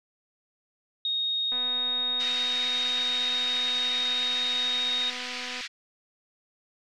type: tone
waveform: sine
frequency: 3729 Hz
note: A#7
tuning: in tune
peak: -25 dBFS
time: 1.05-5.1 s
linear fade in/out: 2 ms
type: click train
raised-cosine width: 0.5 ms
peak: -28 dBFS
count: 1019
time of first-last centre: 1.52-5.608 s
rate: 249 Hz
type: band-pass noise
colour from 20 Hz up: pink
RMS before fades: -36 dBFS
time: 2.19-5.68 s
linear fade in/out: 20 ms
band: 1800 to 5100 Hz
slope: 24 dB/octave
effects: none